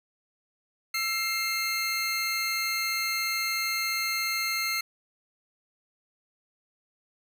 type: tone pair together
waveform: 25% pulse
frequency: 1335 / 2119 Hz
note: E6 / C7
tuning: +22 / +21 cents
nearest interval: minor sixth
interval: 799 cents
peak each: -30 / -24 dBFS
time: 0.94-4.81 s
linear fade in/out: 5 ms
effects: none